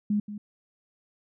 sine tone with echo, 207.7 Hz, G#3, in tune, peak -22 dBFS, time 0.1-0.2 s, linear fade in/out 5 ms, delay 180 ms, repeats 1, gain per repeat -12 dB, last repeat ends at 0.38 s, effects none

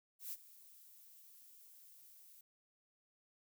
violet noise with ADSR envelope, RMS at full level -43 dBFS, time 0.19-2.41 s, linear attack 130 ms, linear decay 42 ms, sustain -18 dB, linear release 3 ms, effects none

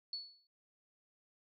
sine tone with exponential decay, 4421 Hz, C#8, 5 cents flat, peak -36 dBFS, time 0.13-0.47 s, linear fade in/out 2 ms, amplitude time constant 72 ms, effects none

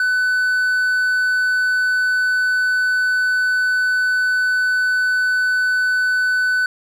triangle tone, 1500 Hz, F#6, 23 cents sharp, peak -13 dBFS, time 0-6.66 s, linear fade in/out 2 ms, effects none

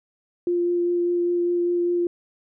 sine tone with vibrato, 349.2 Hz, F4, in tune, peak -19 dBFS, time 0.47-2.07 s, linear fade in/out 2 ms, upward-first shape sine, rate 5 Hz, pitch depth 9 cents each way, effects none

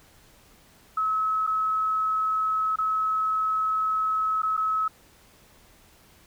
sine tone with dropouts, 1289 Hz, E6, 39 cents flat, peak -22 dBFS, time 0.97-4.88 s, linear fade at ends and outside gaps 5 ms, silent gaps 1.467-1.473 / 2.759-2.785 / 4.42-4.431 / 4.568-4.575 s, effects pink hiss -56 dBFS RMS until 6.26 s

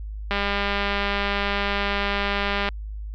click train, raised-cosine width 0.3 ms, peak -8 dBFS, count 479, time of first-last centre 0.31-2.688 s, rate 201 Hz, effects added 52 Hz sine -30 dBFS peak until 3.14 s + low-pass 4000 Hz 12 dB/octave

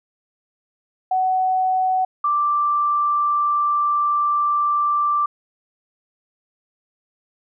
sine tone pair in turn, 748 / 1175.4 Hz, F#5 / D6, +19 / +1 cents, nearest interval minor sixth, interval 782 cents, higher second, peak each -16 dBFS, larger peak neither, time 1.11-2.05 / 2.24-5.26 s, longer second, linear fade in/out 5 ms, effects none

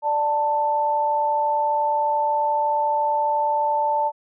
sine tone pair together, 589 / 885.8 Hz, D5 / A5, +5 / +11 cents, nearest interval perfect fifth, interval 706 cents, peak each -25 / -19 dBFS, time 0.02-4.12 s, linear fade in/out 50 ms, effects none

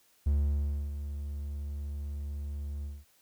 triangle tone with ADSR envelope, 72 Hz, D2, 34 cents flat, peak -21 dBFS, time 0.26-3.05 s, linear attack 9 ms, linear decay 640 ms, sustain -11 dB, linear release 210 ms, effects white hiss -66 dBFS RMS until 3.21 s

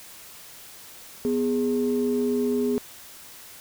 sine tone pair together, 247.1 / 413.2 Hz, B3 / G#4, +1 / -9 cents, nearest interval major sixth, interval 890 cents, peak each -23 dBFS, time 1.25-2.78 s, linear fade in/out 0 ms, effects tanh soft clip ceiling -15 dBFS + white hiss -45 dBFS RMS until 3.6 s

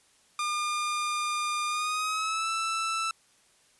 sawtooth tone with pitch glide, 1207 to 1323.9 Hz, D6 to E6, +47 to +7 cents, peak -24 dBFS, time 0.39-3.11 s, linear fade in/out 2 ms, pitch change +160 cents, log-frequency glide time 1.67-2.49 s, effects white hiss -63 dBFS RMS until 3.79 s + resampled to 24000 Hz

